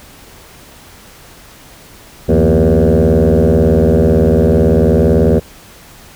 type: tone with frequency modulation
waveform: sine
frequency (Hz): 151.6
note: D#3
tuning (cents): -45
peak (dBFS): -5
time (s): 2.28-5.4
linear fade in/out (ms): 20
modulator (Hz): 80.3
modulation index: 5
effects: tanh soft clip ceiling -4 dBFS + pink hiss -39 dBFS RMS until 6.15 s